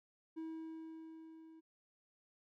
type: tone with level ramp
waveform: triangle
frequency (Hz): 322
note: E4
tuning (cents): -41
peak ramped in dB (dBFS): -39 to -54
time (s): 0.36-1.61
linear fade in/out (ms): 20
effects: none